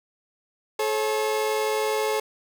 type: tone pair together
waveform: 30% pulse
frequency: 430.6 / 543 Hz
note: A4 / C#5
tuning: -37 / -36 cents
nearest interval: major third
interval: 401 cents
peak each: -21 / -26 dBFS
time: 0.79-2.2 s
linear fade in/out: 5 ms
effects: none